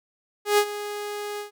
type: tone with ADSR envelope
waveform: sawtooth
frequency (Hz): 414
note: G#4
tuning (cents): -5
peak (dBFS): -11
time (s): 0.45-1.51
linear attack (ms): 130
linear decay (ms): 67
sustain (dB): -15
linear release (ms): 120
effects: none